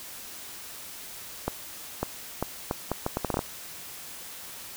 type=accelerating click train; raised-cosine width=1 ms; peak=-12 dBFS; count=12; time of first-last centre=1.48-3.391 s; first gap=550 ms; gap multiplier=0.72; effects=white hiss -42 dBFS RMS until 4.76 s